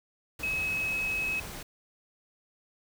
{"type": "tone in noise", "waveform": "sine", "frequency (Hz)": 2563, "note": "E7", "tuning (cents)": -49, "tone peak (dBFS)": -28, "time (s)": [0.43, 1.4], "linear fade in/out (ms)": 5, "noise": "pink", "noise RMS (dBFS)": -41, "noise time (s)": [0.39, 1.63], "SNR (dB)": 10, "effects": []}